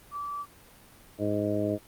sine tone, 1158 Hz, D6, 25 cents flat, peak -32 dBFS, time 0.11-0.46 s, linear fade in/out 50 ms
harmonic tone, 103.83 Hz, G#2, in tune, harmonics 1 / 2 / 3 / 4 / 5 / 6, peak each -34 / -34 / -30 / -34 / -35 / -31 dBFS, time 1.18-1.79 s, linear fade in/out 50 ms
effects pink hiss -54 dBFS RMS until 1.87 s + Opus 32 kbps

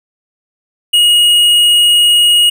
triangle tone with tanh clipping, 2883 Hz, F#7, 46 cents flat, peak -7 dBFS, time 0.93-2.5 s, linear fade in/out 10 ms, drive 14 dB, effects none

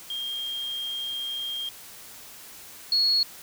sine tone pair in turn, 3215 / 4336 Hz, G7 / C#8, +43 / -39 cents, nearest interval perfect fourth, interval 518 cents, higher second, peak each -29 / -19 dBFS, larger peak second, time 0.1-1.69 / 2.92-3.23 s, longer first, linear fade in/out 2 ms, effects white hiss -45 dBFS RMS until 3.42 s

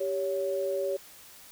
sine tone pair together, 392 / 560.2 Hz, G4 / C#5, 0 / +18 cents, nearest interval tritone, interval 618 cents, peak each -31 / -29 dBFS, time 0-0.97 s, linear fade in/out 10 ms, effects white hiss -51 dBFS RMS until 1.51 s

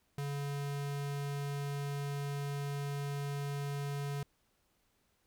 square tone, 142 Hz, C#3, 42 cents sharp, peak -36 dBFS, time 0.18-4.23 s, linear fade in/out 2 ms, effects pink hiss -75 dBFS RMS until 5.26 s

